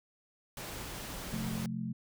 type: noise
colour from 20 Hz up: pink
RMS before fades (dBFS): -42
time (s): 0.57-1.66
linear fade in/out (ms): 2
type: chord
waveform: sine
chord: F major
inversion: second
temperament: equal with one note detuned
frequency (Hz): 130.81 / 177.56 / 220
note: C3 / F3 / A3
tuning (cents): 0 / +29 / 0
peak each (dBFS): -40 / -39 / -37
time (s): 1.32-1.93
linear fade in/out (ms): 10
effects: none